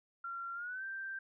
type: tone with pitch glide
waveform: sine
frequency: 1374 to 1569.2 Hz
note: F6 to G6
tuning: -29 to +1 cents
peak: -39 dBFS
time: 0.24-1.19 s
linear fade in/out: 5 ms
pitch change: +230 cents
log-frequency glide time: 0.54-0.84 s
effects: none